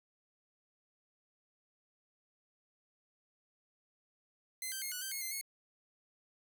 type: tone with pitch steps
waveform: 5% pulse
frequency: 2057 / 1560 / 2144 / 1475 / 1560 / 2172 / 2080 / 2184 Hz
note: C7 / G6 / C7 / F#6 / G6 / C#7 / C7 / C#7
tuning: -30 / -9 / +42 / -6 / -9 / -36 / -11 / -26 cents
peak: -28 dBFS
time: 4.62-5.412 s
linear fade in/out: 2 ms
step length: 99 ms
effects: 11-bit

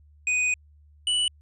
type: tone pair in turn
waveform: square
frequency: 2489 / 2960 Hz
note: D#7 / F#7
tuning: 0 / 0 cents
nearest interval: minor third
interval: 300 cents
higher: second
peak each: -22 dBFS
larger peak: neither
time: 0.27-0.54 / 1.07-1.28 s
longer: first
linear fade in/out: 2 ms
effects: added 74 Hz sine -52 dBFS peak until 1.41 s + resampled to 24000 Hz

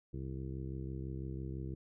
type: harmonic tone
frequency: 66 Hz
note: C2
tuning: 16 cents sharp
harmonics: 1 / 2 / 3 / 4 / 5 / 6 / 7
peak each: -43 / -42 / -48 / -55 / -47 / -52 / -58 dBFS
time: 0.13-1.75 s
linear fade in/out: 10 ms
effects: none

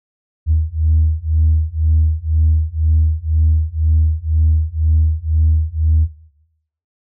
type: beating tone pair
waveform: sine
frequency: 77.78 / 79.78 Hz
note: D#2 / D#2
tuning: 0 / +44 cents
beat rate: 2 Hz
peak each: -14 dBFS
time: 0.46-6.08 s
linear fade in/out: 50 ms
effects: noise-tail reverb RT60 0.8 s tail -17 dB re dry + tanh soft clip ceiling -5 dBFS

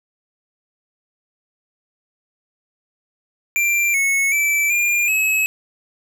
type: tone with pitch steps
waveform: square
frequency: 2365 / 2198 / 2320 / 2405 / 2573 Hz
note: D7 / C#7 / D7 / D7 / E7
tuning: +12 / -15 / -22 / +41 / -43 cents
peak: -16 dBFS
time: 3.56-5.46 s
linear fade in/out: 0 ms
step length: 380 ms
effects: none

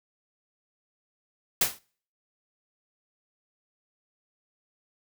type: noise with exponential decay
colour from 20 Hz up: white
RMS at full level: -18 dBFS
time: 1.61-1.79 s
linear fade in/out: 5 ms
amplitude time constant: 39 ms
effects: noise-tail reverb RT60 0.5 s tail -26 dB re dry

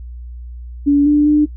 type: tone with pitch steps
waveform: sine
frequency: 286.3 / 295 / 298.8 Hz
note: D4 / D4 / D4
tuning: -44 / +8 / +30 cents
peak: -8 dBFS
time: 0.86-1.46 s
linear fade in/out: 20 ms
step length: 200 ms
effects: noise-tail reverb RT60 0.1 s tail -22 dB re dry + added 60 Hz sine -28 dBFS peak until 1.56 s

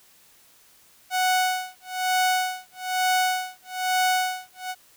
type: tone with tremolo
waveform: sawtooth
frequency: 740 Hz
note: F#5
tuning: in tune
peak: -15 dBFS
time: 1.1-4.75 s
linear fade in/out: 50 ms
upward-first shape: sine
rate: 1.1 Hz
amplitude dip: 100%
effects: white hiss -56 dBFS RMS until 4.96 s

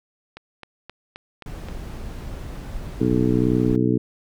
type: click train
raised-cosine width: 0.3 ms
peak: -21 dBFS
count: 6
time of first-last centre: 0.37-1.686 s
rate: 3.8 Hz
type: noise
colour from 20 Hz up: brown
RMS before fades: -32 dBFS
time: 1.46-3.76 s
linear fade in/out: 2 ms
type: harmonic tone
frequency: 61.7 Hz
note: B1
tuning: 1 cent flat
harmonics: 2 / 3 / 4 / 5 / 6 / 7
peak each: -23 / -25 / -22 / -22 / -28 / -26 dBFS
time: 3-3.98 s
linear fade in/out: 10 ms
effects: none

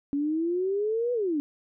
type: exponential two-way sweep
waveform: sine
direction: up then down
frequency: 279 to 496.5 to 279 Hz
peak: -24 dBFS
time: 0.13-1.4 s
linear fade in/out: 0 ms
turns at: 1.13 s
effects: none

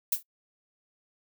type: noise with exponential decay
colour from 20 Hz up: violet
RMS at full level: -20 dBFS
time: 0.12-0.23 s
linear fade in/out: 5 ms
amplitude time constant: 23 ms
effects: noise-tail reverb RT60 0.1 s tail -24 dB re dry

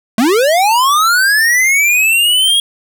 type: linear sweep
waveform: square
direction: up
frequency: 207.7 to 3300 Hz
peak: -9 dBFS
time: 0.18-2.6 s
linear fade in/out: 2 ms
effects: none

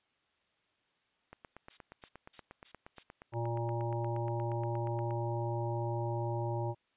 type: click train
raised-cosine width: 0.5 ms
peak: -33 dBFS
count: 33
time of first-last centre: 1.33-5.108 s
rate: 8.47 Hz
type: noise bursts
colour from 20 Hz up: violet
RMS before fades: -42 dBFS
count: 5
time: 1.7-3.035 s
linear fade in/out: 10 ms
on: 75 ms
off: 240 ms
type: harmonic tone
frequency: 117.2 Hz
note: A#2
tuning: 10 cents sharp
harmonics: 1 / 3 / 5 / 7 / 8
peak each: -34 / -39 / -41 / -42 / -43 dBFS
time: 3.32-6.75 s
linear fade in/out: 50 ms
effects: white hiss -75 dBFS RMS until 6.96 s + resampled to 8000 Hz

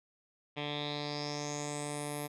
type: tone with low-pass filter sweep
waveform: 10% pulse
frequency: 146.83 Hz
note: D3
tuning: in tune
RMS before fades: -38 dBFS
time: 0.56-2.28 s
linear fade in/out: 20 ms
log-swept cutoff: 3000 to 12000 Hz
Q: 6.5
effects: none

